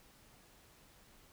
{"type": "silence", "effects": ["pink hiss -63 dBFS RMS until 1.32 s"]}